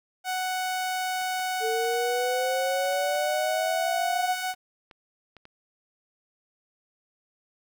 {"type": "tone", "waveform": "sawtooth", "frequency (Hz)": 742, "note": "F#5", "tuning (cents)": 5, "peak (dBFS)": -23, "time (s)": [0.24, 4.55], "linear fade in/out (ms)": 50}
{"type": "clicks", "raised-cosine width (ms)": 0.3, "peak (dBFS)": -32, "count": 11, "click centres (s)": [1.214, 1.396, 1.848, 1.939, 2.854, 2.928, 3.152, 4.54, 4.912, 5.367, 5.454]}
{"type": "exponential sweep", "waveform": "sine", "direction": "up", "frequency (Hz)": [439.9, 750], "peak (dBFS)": -26, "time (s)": [1.6, 4.45], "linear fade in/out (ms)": 50}
{"effects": []}